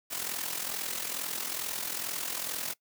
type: noise with amplitude modulation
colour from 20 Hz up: white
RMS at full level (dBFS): -32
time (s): 0.1-2.74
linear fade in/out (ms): 20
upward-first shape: sine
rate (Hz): 42.3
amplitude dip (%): 65
effects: noise-tail reverb RT60 0.1 s tail -21 dB re dry + high-pass 150 Hz 12 dB/octave